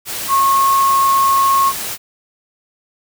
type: tone in noise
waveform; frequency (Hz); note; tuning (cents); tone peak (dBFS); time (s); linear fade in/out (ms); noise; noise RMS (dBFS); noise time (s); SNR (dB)
sine; 1090; C#6; -29; -10; 0.28-1.73; 50; white; -24; 0.05-1.98; +11
effects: none